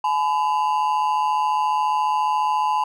triangle ring-modulated tone, 929 Hz, A#5, 6 cents flat, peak -13 dBFS, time 0.04-2.84 s, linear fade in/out 5 ms, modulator 77.2 Hz, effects none

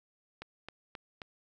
click train, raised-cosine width 0.3 ms, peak -26 dBFS, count 4, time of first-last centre 0.42-1.218 s, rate 3.76 Hz, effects none

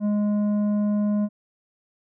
sine tone with tanh clipping, 207.7 Hz, G#3, in tune, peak -21 dBFS, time 0-1.29 s, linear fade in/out 50 ms, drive 8 dB, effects none

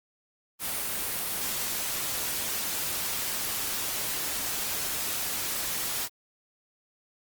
white noise, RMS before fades -31 dBFS, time 0.59-6.09 s, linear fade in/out 50 ms, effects Opus 32 kbps

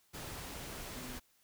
sine tone in noise, 249.3 Hz, B3, 16 cents sharp, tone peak -48 dBFS, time 0.95-1.18 s, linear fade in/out 20 ms, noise pink, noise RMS -45 dBFS, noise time 0.13-1.2 s, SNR -6 dB, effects white hiss -71 dBFS RMS until 1.43 s

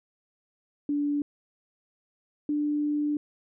sine tone pair in turn, 290 / 295.6 Hz, D4 / D4, -22 / +11 cents, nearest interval unison, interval 33 cents, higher second, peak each -24 dBFS, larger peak neither, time 0.89-1.22 / 2.49-3.17 s, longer second, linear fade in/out 2 ms, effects none

